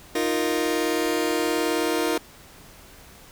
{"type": "chord", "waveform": "sawtooth", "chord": "Eb suspended second", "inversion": "none", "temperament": "just", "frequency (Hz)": [311.1, 350, 466.7], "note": ["Eb4", "F4", "Bb4"], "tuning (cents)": [0, 4, 2], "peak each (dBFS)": -22, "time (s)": [0.15, 2.18], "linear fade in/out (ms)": 5, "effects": ["pink hiss -48 dBFS RMS until 3.31 s"]}